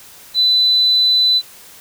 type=tone; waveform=sine; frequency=4000 Hz; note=B7; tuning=21 cents sharp; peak=-10 dBFS; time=0.34-1.42 s; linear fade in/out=50 ms; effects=white hiss -41 dBFS RMS until 1.8 s